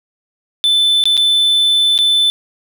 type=tone with dropouts; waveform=triangle; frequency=3520 Hz; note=A7; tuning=in tune; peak=-8 dBFS; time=0.64-2.3 s; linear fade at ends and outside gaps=0 ms; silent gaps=1.039-1.055 / 1.169-1.176 / 1.978-1.988 s; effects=none